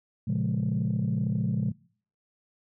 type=chord; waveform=sine; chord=Bb minor seventh; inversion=none; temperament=equal; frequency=116.54 / 138.59 / 174.61 / 207.7 Hz; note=Bb2 / Db3 / F3 / Ab3; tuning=0 / 0 / 0 / 0 cents; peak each=-29 dBFS; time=0.27-1.72 s; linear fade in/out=10 ms; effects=noise-tail reverb RT60 0.5 s tail -23 dB re dry + tanh soft clip ceiling -19 dBFS